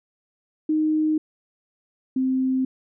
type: tone pair in turn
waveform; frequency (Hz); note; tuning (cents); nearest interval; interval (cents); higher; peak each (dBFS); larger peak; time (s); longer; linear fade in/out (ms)
sine; 310 / 260.7; D#4 / C4; -6 / -6; minor third; 300; first; -18 / -19; first; 0.69-1.18 / 2.16-2.65; neither; 5
effects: none